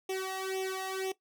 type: tone with flanger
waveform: sawtooth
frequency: 380 Hz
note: F#4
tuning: 46 cents sharp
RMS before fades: -35 dBFS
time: 0.09-1.12 s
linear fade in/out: 5 ms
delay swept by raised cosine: 0.33 to 1.1 ms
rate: 2 Hz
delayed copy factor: +1
effects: noise-tail reverb RT60 0.1 s tail -17 dB re dry

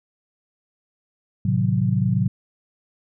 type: chord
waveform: sine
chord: A diminished seventh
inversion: none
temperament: equal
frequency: 110 / 130.81 / 155.56 / 185 Hz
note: A2 / C3 / Eb3 / Gb3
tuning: 0 / 0 / 0 / 0 cents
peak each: -22 / -22 / -27 / -22 dBFS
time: 1.45-2.28 s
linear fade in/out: 5 ms
effects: none

